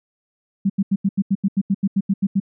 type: tone bursts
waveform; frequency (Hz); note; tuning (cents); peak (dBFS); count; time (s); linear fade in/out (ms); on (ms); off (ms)
sine; 196; G3; 0; -14; 14; 0.65-2.401; 10; 48; 83
effects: none